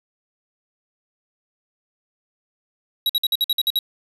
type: tone bursts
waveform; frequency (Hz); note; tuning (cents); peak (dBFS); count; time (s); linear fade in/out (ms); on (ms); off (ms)
square; 3856; B7; -42; -17; 9; 3.06-3.79; 2; 34; 53
effects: resampled to 32000 Hz